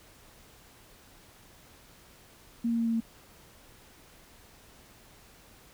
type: tone with pitch steps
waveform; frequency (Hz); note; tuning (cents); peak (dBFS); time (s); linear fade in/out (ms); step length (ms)
sine; 233.1 / 231.6 / 230.2 / 228.7 / 227.3; A#3 / A#3 / A#3 / A#3 / A#3; 0 / -11 / -22 / -33 / -43; -25; 2.64-3.005; 10; 73
effects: pink hiss -56 dBFS RMS until 5.73 s